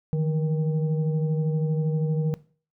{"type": "tone with frequency modulation", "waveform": "sine", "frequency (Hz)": 153.7, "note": "D#3", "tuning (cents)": -21, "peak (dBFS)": -21, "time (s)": [0.13, 2.34], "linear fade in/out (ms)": 0, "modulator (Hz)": 320, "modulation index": 0.55, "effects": ["noise-tail reverb RT60 0.4 s tail -19 dB re dry"]}